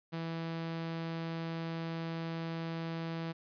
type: tone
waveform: sawtooth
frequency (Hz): 164.7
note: E3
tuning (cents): -1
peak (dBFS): -32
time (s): 0.12-3.33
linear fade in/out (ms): 20
effects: resampled to 11025 Hz + 12-bit